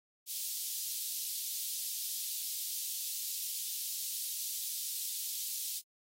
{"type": "high-pass noise", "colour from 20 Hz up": "white", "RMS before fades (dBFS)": -38, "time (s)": [0.26, 5.82], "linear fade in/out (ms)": 50, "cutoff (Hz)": 3500, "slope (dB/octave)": 24, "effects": ["AAC 48 kbps"]}